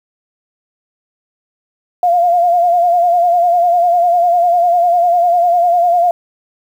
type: tone with vibrato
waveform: sine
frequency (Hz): 698.5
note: F5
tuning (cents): 0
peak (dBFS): -8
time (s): 2.03-6.11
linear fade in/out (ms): 2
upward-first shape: sine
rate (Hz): 10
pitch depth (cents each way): 54
effects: 7-bit